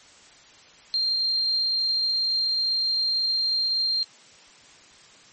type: tone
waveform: sine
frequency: 4186 Hz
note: C8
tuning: in tune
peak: -21 dBFS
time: 0.94-4.03 s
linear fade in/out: 0 ms
effects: white hiss -51 dBFS RMS until 5.32 s + MP3 32 kbps